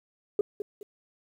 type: tone with echo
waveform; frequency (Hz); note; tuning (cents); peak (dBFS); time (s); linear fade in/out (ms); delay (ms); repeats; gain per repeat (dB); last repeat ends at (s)
sine; 411.7; G#4; -15; -19; 0.39-0.41; 2; 210; 2; -10; 0.83
effects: tanh soft clip ceiling -15 dBFS + 10-bit